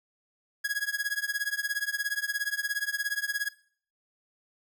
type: tone with tremolo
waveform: 45% pulse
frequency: 1661.2 Hz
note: G#6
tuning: in tune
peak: -24 dBFS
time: 0.64-3.49 s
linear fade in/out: 10 ms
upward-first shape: triangle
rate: 17 Hz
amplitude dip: 100%
effects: noise-tail reverb RT60 0.5 s tail -19 dB re dry